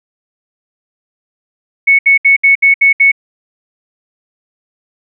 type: tone bursts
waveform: sine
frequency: 2211 Hz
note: C#7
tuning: 5 cents flat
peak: -4 dBFS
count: 7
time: 1.87-3.118 s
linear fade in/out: 10 ms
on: 120 ms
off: 68 ms
effects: none